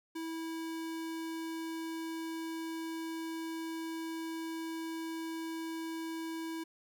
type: tone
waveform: square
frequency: 326 Hz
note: E4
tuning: 19 cents flat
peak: -38 dBFS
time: 0.15-6.64 s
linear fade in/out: 10 ms
effects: none